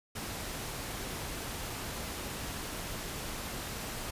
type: noise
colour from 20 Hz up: pink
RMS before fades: -39 dBFS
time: 0.15-4.11 s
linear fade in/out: 10 ms
effects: resampled to 32000 Hz